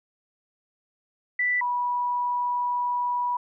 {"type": "tone pair in turn", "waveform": "sine", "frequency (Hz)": [1977, 976.6], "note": ["B6", "B5"], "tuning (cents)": [1, -20], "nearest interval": "octave", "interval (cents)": 1221, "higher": "first", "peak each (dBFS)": [-21, -23], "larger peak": "first", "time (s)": [[1.39, 1.61], [1.61, 3.37]], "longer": "second", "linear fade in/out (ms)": 5, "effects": []}